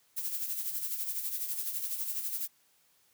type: noise with tremolo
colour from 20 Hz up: violet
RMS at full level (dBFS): -33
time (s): 0.16-2.48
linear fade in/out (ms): 20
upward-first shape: sine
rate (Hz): 12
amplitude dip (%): 55
effects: white hiss -68 dBFS RMS until 3.13 s + high-pass 80 Hz 12 dB/octave